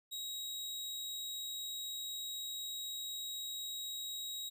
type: tone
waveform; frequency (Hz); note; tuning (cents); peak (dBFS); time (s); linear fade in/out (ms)
sawtooth; 3814; A#7; +39; -37; 0.11-4.5; 20
effects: none